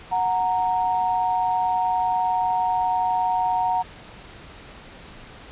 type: tone pair together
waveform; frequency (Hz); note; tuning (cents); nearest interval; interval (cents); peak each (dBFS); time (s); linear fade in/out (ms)
sine; 737 / 927.6; F#5 / A#5; -7 / -9; major third; 398; -22; 0.11-3.83; 20
effects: pink hiss -43 dBFS RMS until 5.51 s + resampled to 8000 Hz